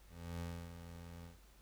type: tone with ADSR envelope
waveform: 25% pulse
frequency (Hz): 85.4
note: F2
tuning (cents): -38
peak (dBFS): -37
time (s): 0.07-1.39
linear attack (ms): 330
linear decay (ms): 300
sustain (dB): -9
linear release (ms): 150
effects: added 50 Hz sine -61 dBFS peak until 1.61 s + pink hiss -67 dBFS RMS until 1.61 s